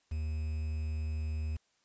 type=tone with quantisation; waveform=triangle; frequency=77.78 Hz; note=D#2; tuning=in tune; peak=-30 dBFS; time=0.11-1.57 s; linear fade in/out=10 ms; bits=9; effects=white hiss -73 dBFS RMS until 1.84 s + resampled to 16000 Hz